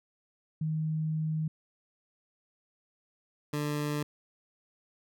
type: tone pair in turn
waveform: sine / 20% pulse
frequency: 156.8 / 148 Hz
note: D#3 / D3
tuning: +14 / +14 cents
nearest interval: minor second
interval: 100 cents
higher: first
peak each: -28 / -25 dBFS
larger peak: second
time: 0.61-1.48 / 3.53-4.03 s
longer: first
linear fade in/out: 5 ms
effects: none